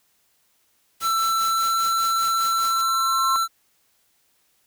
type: noise with tremolo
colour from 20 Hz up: white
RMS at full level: -34 dBFS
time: 1-2.82 s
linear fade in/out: 10 ms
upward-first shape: triangle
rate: 5 Hz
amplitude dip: 85%
type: tone with pitch glide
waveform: square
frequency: 1334 to 1341.7 Hz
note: E6 to E6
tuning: +20 to +30 cents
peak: -20 dBFS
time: 1.01-3.48 s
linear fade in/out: 50 ms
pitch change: +10 cents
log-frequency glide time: 1.46-1.71 s
type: tone with exponential growth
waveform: sine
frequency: 1068 Hz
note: C6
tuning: 35 cents sharp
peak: -20 dBFS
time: 2.02-3.36 s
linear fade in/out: 0 ms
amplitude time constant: 290 ms
effects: white hiss -65 dBFS RMS until 4.66 s